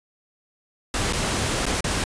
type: noise with dropouts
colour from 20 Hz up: pink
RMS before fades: -24 dBFS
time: 0.94-2.04 s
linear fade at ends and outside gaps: 2 ms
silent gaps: 1.126-1.132 / 1.656-1.664 / 1.807-1.842 s
effects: resampled to 22050 Hz